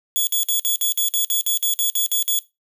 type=tone bursts; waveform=5% pulse; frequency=3388 Hz; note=G#7; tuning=34 cents sharp; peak=-10 dBFS; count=14; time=0.16-2.389 s; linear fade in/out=0 ms; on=110 ms; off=53 ms; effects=noise-tail reverb RT60 0.2 s tail -17 dB re dry